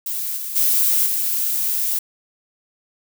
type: noise with level steps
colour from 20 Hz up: violet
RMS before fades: -25 / -28 / -17 / -21 dBFS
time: 0.06-1.99 s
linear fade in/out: 5 ms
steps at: 0.36 / 0.55 / 1.05 s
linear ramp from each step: 20 ms
effects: none